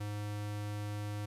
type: tone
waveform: square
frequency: 104 Hz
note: G#2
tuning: 3 cents sharp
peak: -37 dBFS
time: 0-1.26 s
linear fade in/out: 10 ms
effects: resampled to 32000 Hz + 11-bit